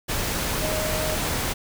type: tone in noise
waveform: sine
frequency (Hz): 622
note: D#5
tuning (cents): -1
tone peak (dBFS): -28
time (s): 0.61-1.16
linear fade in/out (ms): 20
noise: pink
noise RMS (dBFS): -26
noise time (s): 0.08-1.54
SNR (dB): -5
effects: none